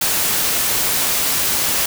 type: noise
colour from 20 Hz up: white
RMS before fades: -18 dBFS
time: 0.01-1.86 s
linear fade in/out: 5 ms
effects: none